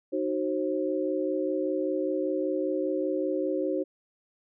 sine tone cluster, 307.5 / 372.6 / 534 Hz, D#4 / F#4 / C5, -20 / +12 / +35 cents, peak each -30 dBFS, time 0.12-3.84 s, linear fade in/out 20 ms, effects none

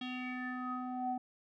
square tone with low-pass filter sweep, 252.1 Hz, B3, 36 cents sharp, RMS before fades -39 dBFS, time 0.01-1.18 s, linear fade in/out 5 ms, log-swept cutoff 3300 to 670 Hz, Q 6.6, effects none

